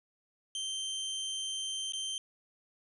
sawtooth tone with dropouts, 3130 Hz, G7, 3 cents flat, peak -31 dBFS, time 0.55-2.18 s, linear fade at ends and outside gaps 1 ms, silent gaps 1.922-1.934 s, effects resampled to 24000 Hz

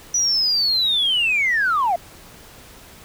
sine linear sweep, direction down, 5920 to 652 Hz, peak -15 dBFS, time 0.14-1.96 s, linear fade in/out 5 ms, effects tanh soft clip ceiling -12 dBFS + pink hiss -44 dBFS RMS until 3.04 s

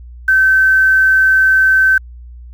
sine tone with quantisation, 1540 Hz, G6, 31 cents flat, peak -7 dBFS, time 0.28-1.98 s, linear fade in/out 5 ms, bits 6, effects added 60 Hz sine -31 dBFS peak until 2.53 s

